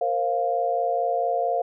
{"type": "chord", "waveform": "sine", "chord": "Bb suspended second", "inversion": "none", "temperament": "equal with one note detuned", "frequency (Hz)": [466.2, 530.6, 698.5], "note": ["Bb4", "C5", "F5"], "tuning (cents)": [0, 24, 0], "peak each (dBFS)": [-28, -27, -23], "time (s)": [0.01, 1.62], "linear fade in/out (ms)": 5, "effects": []}